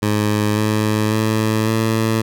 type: tone with pitch steps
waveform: 15% pulse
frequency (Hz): 105.6 / 107.51 / 109.45 / 111.43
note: G#2 / A2 / A2 / A2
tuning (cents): +29 / -40 / -9 / +22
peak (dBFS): -9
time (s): 0.02-2.22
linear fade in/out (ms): 10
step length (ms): 550
effects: none